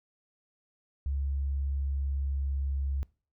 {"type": "tone with pitch glide", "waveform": "sine", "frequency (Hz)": [69.3, 68.7], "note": ["C#2", "C#2"], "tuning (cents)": [0, -15], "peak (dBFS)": -28, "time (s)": [1.06, 3.03], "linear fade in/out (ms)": 0, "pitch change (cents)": -15, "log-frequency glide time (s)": [1.24, 2.7], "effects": ["noise-tail reverb RT60 0.4 s tail -23 dB re dry"]}